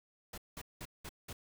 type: noise bursts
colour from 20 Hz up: pink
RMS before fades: -45 dBFS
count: 5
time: 0.33-1.33 s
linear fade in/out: 5 ms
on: 48 ms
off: 190 ms
effects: none